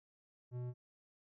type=tone with low-pass filter; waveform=square; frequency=123.47 Hz; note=B2; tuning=in tune; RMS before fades=-42 dBFS; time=0.51-0.74 s; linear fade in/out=50 ms; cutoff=550 Hz; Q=0.54; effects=none